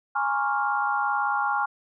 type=tone cluster; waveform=sine; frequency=828 / 953 / 1086 / 1144 / 1395 Hz; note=G#5 / A#5 / C#6 / D6 / F6; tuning=-5 / +38 / -36 / -46 / -2 cents; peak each=-26 / -34 / -29 / -35 / -27 dBFS; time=0.15-1.66 s; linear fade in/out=10 ms; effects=none